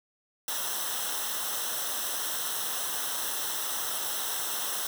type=noise with comb filter; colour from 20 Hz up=white; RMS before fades=-32 dBFS; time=0.48-4.87 s; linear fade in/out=2 ms; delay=0.43 ms; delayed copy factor=-0.8; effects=none